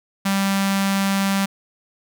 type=tone with notch filter; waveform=sawtooth; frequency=196 Hz; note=G3; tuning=in tune; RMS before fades=-20 dBFS; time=0.25-1.46 s; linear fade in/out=10 ms; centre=410 Hz; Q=0.68; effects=none